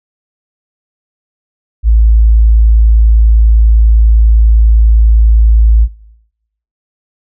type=tone; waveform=sine; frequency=55 Hz; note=A1; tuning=in tune; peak=-3 dBFS; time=1.83-5.88 s; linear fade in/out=50 ms; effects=noise-tail reverb RT60 0.9 s tail -21 dB re dry